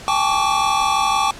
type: tone cluster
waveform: square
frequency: 795 / 867 / 1118 / 1164 Hz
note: G5 / A5 / C#6 / D6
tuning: +24 / -26 / +14 / -16 cents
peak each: -22 dBFS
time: 0.08-1.31 s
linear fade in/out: 0 ms
effects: pink hiss -37 dBFS RMS until 1.39 s + low-pass 8000 Hz 12 dB/octave

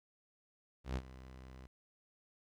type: tone with ADSR envelope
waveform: sawtooth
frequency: 64.5 Hz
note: C2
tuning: 24 cents flat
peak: -30 dBFS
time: 0.84-1.67 s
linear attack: 120 ms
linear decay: 50 ms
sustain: -17 dB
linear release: 5 ms
effects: low-pass 6000 Hz 12 dB/octave + 12-bit

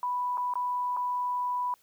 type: tone with dropouts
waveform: sine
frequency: 987.8 Hz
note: B5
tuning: in tune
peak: -27 dBFS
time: 0.03-1.74 s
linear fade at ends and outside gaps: 1 ms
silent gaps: 0.373-0.379 / 0.538-0.555 / 0.966-0.971 s
effects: white hiss -65 dBFS RMS until 1.82 s

